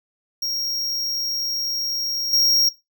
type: tone with level steps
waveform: square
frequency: 5588 Hz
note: F8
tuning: in tune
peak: -23 / -15 dBFS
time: 0.42-2.69 s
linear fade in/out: 5 ms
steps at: 2.33 s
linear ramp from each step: 2 ms
effects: noise-tail reverb RT60 0.2 s tail -17 dB re dry